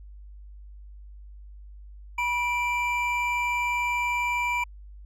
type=tone pair together; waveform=triangle; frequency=974 / 2349 Hz; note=B5 / D7; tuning=-24 / 0 cents; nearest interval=octave + minor third; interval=1524 cents; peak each=-25 dBFS; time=2.18-4.64 s; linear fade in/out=5 ms; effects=added 50 Hz sine -42 dBFS peak until 5.05 s